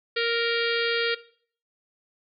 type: harmonic tone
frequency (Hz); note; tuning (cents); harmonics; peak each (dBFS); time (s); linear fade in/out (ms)
466.2; A#4; 0; 1 / 3 / 4 / 5 / 6 / 7 / 8 / 9 / 10; -26 / -31 / -32 / -33 / -34 / -34 / -35 / -36 / -36; 0.16-1.15; 10
effects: noise-tail reverb RT60 0.5 s tail -17 dB re dry